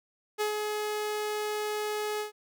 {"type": "tone with ADSR envelope", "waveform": "sawtooth", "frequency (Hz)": 422.6, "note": "G#4", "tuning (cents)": 30, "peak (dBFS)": -22, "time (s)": [0.38, 2.32], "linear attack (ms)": 30, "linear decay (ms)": 110, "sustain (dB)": -4, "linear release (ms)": 120, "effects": []}